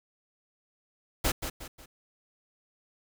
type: noise with echo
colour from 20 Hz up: pink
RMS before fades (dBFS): -26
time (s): 1.24-1.32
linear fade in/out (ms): 10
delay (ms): 180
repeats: 3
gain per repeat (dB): -8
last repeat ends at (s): 1.86
effects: none